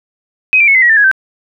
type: tone with pitch steps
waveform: sine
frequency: 2524 / 2355 / 2197 / 2050 / 1912.8 / 1784.7 / 1665.2 / 1553.7 Hz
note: D#7 / D7 / C#7 / C7 / A#6 / A6 / G#6 / G6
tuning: +24 / +4 / -16 / -36 / +44 / +24 / +4 / -16 cents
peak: -5 dBFS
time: 0.53-1.114 s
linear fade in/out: 0 ms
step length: 73 ms
effects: none